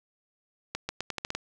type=accelerating click train; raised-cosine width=0.2 ms; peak=-14 dBFS; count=8; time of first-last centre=0.75-1.35 s; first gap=140 ms; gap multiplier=0.83; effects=none

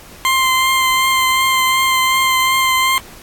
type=tone with vibrato; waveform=20% pulse; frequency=1046.5 Hz; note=C6; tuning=in tune; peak=-7 dBFS; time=0.25-2.98 s; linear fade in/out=0 ms; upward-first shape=triangle; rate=2.7 Hz; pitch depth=19 cents each way; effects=pink hiss -39 dBFS RMS until 3.22 s + AAC 64 kbps

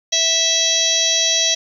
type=harmonic tone with a mistuned harmonic; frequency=655 Hz; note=E5; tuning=11 cents flat; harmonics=1 / 3 / 4 / 5 / 6 / 7 / 8 / 9 / 10; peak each=-27 / -28 / -28 / -21 / -19 / -29 / -26 / -19 / -29 dBFS; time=0.12-1.55 s; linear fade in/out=10 ms; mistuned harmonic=8; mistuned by=+65 cents; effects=8-bit

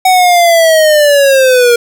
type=linear sweep; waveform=square; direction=down; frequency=752 to 470 Hz; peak=-5 dBFS; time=0.05-1.76 s; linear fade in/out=5 ms; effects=none

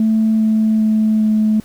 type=tone with pitch steps; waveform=sine; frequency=220 / 218.6 / 217.2 / 215.8 Hz; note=A3 / A3 / A3 / A3; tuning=0 / -11 / -22 / -33 cents; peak=-10 dBFS; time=0-1.6 s; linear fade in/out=2 ms; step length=400 ms; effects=tanh soft clip ceiling -7 dBFS + pink hiss -46 dBFS RMS until 1.64 s

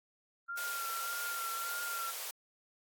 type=tone with vibrato; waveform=sine; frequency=1381 Hz; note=F6; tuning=20 cents flat; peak=-37 dBFS; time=0.48-2.12 s; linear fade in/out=20 ms; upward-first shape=sine; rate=1.7 Hz; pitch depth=34 cents each way
type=high-pass noise; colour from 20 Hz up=white; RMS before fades=-41 dBFS; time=0.57-2.31 s; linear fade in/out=5 ms; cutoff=420 Hz; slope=48 dB/octave
effects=AAC 64 kbps

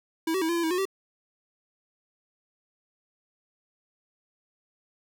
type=tone with pitch steps; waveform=square; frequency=324.5 / 379.9 / 322.4 / 341.3 / 338.7 / 321.3 / 361.8 / 386.8 Hz; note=E4 / F#4 / E4 / F4 / E4 / E4 / F#4 / G4; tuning=-27 / +46 / -38 / -40 / +47 / -44 / -39 / -23 cents; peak=-25 dBFS; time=0.27-0.854 s; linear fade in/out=5 ms; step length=73 ms; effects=none

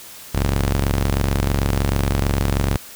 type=ring-modulated tone; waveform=sawtooth; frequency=69.3 Hz; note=C#2; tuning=in tune; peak=-10 dBFS; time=0.34-2.77 s; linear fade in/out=10 ms; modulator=21.4 Hz; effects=white hiss -39 dBFS RMS until 2.95 s

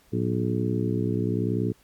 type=harmonic tone with a mistuned harmonic; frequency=60.7 Hz; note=B1; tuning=29 cents flat; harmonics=2 / 3 / 4 / 5 / 6 / 7; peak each=-27 / -29 / -30 / -31 / -32 / -32 dBFS; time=0.12-1.73 s; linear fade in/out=20 ms; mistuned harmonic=2; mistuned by=-130 cents; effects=pink hiss -60 dBFS RMS until 1.83 s + MP3 96 kbps

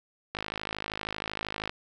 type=click train; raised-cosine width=0.3 ms; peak=-16 dBFS; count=72; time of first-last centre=0.35-1.695 s; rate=52.8 Hz; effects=none

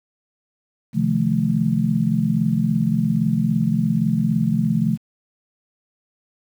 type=chord; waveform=sine; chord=F dominant seventh; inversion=second; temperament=just; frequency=130.96 / 157.15 / 174.61 / 218.3 Hz; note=C3 / Eb3 / F3 / A3; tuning=+2 / +18 / 0 / -13 cents; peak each=-24 / -23 / -22 / -20 dBFS; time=0.93-4.98 s; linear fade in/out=50 ms; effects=8-bit

